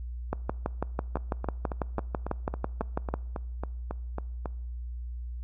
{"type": "two click trains", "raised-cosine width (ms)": 1, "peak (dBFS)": [-14, -19], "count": [18, 13], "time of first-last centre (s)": [[0.33, 3.14], [1.17, 4.458]], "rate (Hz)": [6.05, 3.65], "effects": ["noise-tail reverb RT60 0.8 s tail -23 dB re dry", "added 60 Hz sine -34 dBFS peak until 5.43 s"]}